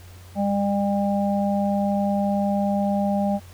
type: harmonic tone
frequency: 200.5 Hz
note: G3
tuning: 39 cents sharp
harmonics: 1 / 3 / 4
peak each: -21 / -26 / -27 dBFS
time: 0.35-3.4 s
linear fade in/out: 50 ms
effects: added 90 Hz sine -42 dBFS peak until 3.53 s + pink hiss -50 dBFS RMS until 3.53 s